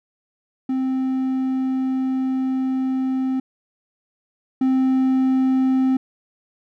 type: tone pair in turn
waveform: triangle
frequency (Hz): 261.6 / 261.6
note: C4 / C4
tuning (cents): 0 / 0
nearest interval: unison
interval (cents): 0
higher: neither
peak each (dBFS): -17 / -13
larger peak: second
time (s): 0.69-3.4 / 4.61-5.97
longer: first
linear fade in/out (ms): 5
effects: none